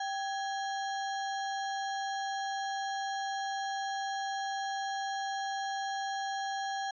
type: tone with sample-and-hold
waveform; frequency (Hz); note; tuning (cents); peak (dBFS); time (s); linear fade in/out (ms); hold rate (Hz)
sine; 783; G5; -2; -32; 0-6.91; 5; 2450
effects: resampled to 16000 Hz